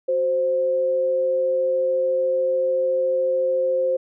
sine tone pair together, 369.8 / 523.3 Hz, F#4 / C5, -1 / 0 cents, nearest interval tritone, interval 601 cents, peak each -30 / -18 dBFS, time 0.08-3.97 s, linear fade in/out 10 ms, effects none

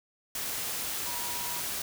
sine tone in noise, 964 Hz, B5, 42 cents flat, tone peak -41 dBFS, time 1.06-1.6 s, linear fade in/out 2 ms, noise white, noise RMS -34 dBFS, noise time 0.35-1.82 s, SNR -10 dB, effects none

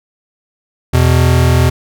square tone pair together, 83.83 / 125.6 Hz, E2 / B2, +30 / +30 cents, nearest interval perfect fifth, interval 700 cents, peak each -11 dBFS, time 0.93-1.7 s, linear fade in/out 10 ms, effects none

